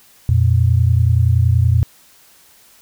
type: tone pair together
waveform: sine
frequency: 87.6 / 118.19 Hz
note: F2 / A#2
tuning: +6 / +24 cents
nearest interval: perfect fourth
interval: 518 cents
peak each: -13 dBFS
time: 0.29-1.83 s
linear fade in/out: 0 ms
effects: white hiss -49 dBFS RMS until 2.81 s